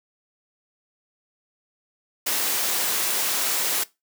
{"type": "high-pass noise", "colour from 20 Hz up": "white", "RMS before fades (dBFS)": -24, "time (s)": [2.26, 3.84], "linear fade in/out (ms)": 10, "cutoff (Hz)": 260, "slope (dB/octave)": 12, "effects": ["noise-tail reverb RT60 0.2 s tail -19 dB re dry"]}